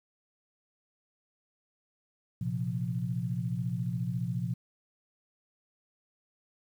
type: chord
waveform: sine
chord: Bb suspended second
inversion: none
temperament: equal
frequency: 116.54 / 130.81 / 174.61 Hz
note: Bb2 / C3 / F3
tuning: 0 / 0 / 0 cents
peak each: -34 dBFS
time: 2.41-4.54 s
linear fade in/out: 5 ms
effects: 10-bit